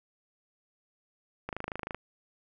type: click train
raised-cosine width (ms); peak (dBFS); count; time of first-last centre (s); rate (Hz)
0.5; -20; 13; 1.49-1.946; 26.3
effects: none